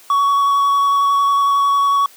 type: tone with vibrato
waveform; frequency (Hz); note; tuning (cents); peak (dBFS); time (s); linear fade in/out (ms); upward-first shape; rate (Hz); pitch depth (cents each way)
triangle; 1122; C#6; +21; -10; 0.1-2.06; 2; square; 11; 8
effects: white hiss -45 dBFS RMS until 2.16 s + high-pass 300 Hz 12 dB/octave